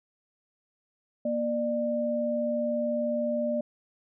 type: tone pair together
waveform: sine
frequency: 236.9 / 597 Hz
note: A#3 / D5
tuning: +28 / +28 cents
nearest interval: octave + major third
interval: 1600 cents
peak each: -30 / -27 dBFS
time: 1.25-3.61 s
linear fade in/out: 5 ms
effects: none